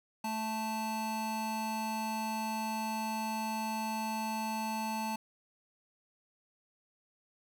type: tone pair together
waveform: square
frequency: 220 / 880 Hz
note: A3 / A5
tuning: 0 / 0 cents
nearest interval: 2 octaves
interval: 2400 cents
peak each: -38 / -36 dBFS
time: 0.24-5.16 s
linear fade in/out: 5 ms
effects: none